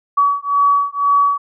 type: beating tone pair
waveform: sine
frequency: 1135 / 1137 Hz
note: C#6 / C#6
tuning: +41 / +44 cents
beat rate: 2 Hz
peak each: -15 dBFS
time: 0.17-1.38 s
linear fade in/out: 10 ms
effects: none

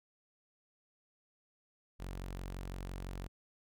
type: tone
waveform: sawtooth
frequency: 45.92 Hz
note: F#1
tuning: 12 cents flat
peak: -37 dBFS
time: 1.99-3.28 s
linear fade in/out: 20 ms
effects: none

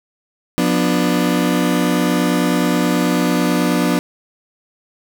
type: chord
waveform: 35% pulse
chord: B diminished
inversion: second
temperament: just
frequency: 177.8 / 246.9 / 296.3 Hz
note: F3 / B3 / D4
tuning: +31 / 0 / +15 cents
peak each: -17 dBFS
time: 0.58-3.99 s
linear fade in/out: 0 ms
effects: none

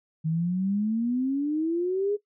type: exponential sweep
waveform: sine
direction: up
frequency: 155.56 to 421.1 Hz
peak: -23 dBFS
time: 0.24-2.17 s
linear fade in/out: 20 ms
effects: noise-tail reverb RT60 0.1 s tail -18 dB re dry

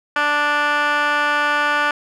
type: tone with band-pass filter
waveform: 15% pulse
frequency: 293.7 Hz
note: D4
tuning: in tune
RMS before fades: -18 dBFS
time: 0.16-1.91 s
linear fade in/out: 2 ms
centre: 1700 Hz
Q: 4.2
effects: none

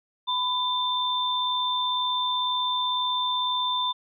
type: tone pair together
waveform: sine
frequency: 1000 / 3562 Hz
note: B5 / A7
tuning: +21 / +21 cents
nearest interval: octave + minor seventh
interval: 2200 cents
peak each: -26 dBFS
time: 0.27-3.93 s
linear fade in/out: 20 ms
effects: none

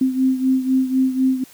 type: beating tone pair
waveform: sine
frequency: 260.2 / 264.2 Hz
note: C4 / C4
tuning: -9 / +17 cents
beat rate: 4 Hz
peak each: -16 / -21 dBFS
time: 0.01-1.44 s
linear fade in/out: 5 ms
effects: white hiss -47 dBFS RMS until 1.53 s

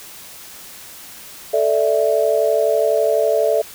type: chord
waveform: sine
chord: A suspended fourth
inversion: none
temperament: equal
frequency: 440 / 587.3 / 659.3 Hz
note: A4 / D5 / E5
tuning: 0 / 0 / 0 cents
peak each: -18 dBFS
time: 1.53-3.62 s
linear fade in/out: 10 ms
effects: white hiss -38 dBFS RMS until 3.74 s

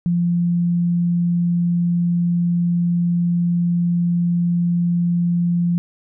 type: tone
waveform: sine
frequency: 173.2 Hz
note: F3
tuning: 14 cents flat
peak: -15 dBFS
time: 0.06-5.78 s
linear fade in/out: 0 ms
effects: none

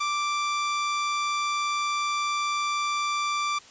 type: tone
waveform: sawtooth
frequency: 1174.7 Hz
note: D6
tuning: in tune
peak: -21 dBFS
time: 0-3.59 s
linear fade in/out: 10 ms
effects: white hiss -50 dBFS RMS until 3.7 s + resampled to 16000 Hz

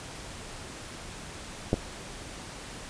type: clicks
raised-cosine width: 2 ms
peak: -10 / -15 dBFS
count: 2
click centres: 1.731 / 1.741 s
effects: pink hiss -42 dBFS RMS until 2.89 s + resampled to 22050 Hz

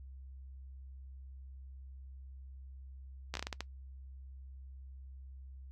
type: slowing click train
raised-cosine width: 0.2 ms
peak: -20 dBFS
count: 8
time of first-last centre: 3.34-3.606 s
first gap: 13 ms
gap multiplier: 1.35
effects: noise-tail reverb RT60 0.1 s tail -21 dB re dry + added 66 Hz sine -47 dBFS peak until 5.71 s

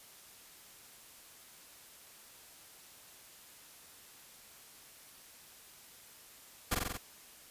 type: noise with echo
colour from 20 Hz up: pink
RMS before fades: -30 dBFS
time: 6.71-6.75 s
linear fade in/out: 10 ms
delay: 45 ms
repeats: 5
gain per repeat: -2 dB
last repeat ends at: 6.975 s
effects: white hiss -56 dBFS RMS until 7.5 s + resampled to 32000 Hz

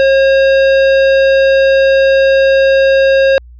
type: tone with tanh clipping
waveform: sine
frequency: 540 Hz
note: C#5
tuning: 45 cents flat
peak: -8 dBFS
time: 0-3.38 s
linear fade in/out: 0 ms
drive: 18 dB
effects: added 60 Hz sine -33 dBFS peak until 3.59 s + resampled to 11025 Hz

